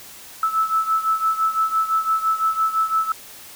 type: beating tone pair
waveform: sine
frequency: 1308 / 1313.9 Hz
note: E6 / E6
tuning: -14 / -6 cents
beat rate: 5.9 Hz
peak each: -19 / -23 dBFS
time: 0.43-3.12 s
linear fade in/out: 2 ms
effects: white hiss -41 dBFS RMS until 3.55 s